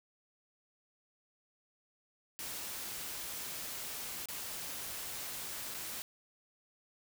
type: noise with dropouts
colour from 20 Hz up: white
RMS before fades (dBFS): -42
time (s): 2.39-6.02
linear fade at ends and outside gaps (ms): 0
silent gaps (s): 4.257-4.286 / 5.741-5.745
effects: none